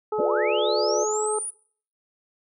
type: harmonic tone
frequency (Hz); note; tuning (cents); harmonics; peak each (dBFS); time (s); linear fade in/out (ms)
427.3; G#4; +49; 1 / 2 / 3; -24 / -30 / -34; 0.12-1.39; 5
type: chord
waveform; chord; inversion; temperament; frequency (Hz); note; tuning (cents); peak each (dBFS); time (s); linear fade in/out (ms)
sine; B diminished; second; just; 355.6 / 493.9 / 592.7; F4 / B4 / D5; +31 / 0 / +16; -29 / -28 / -25; 0.18-1.05; 20
type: linear sweep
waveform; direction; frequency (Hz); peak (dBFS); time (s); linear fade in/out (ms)
sine; up; 90.8 to 9920; -28; 0.18-1.51; 20
effects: noise-tail reverb RT60 0.5 s tail -21 dB re dry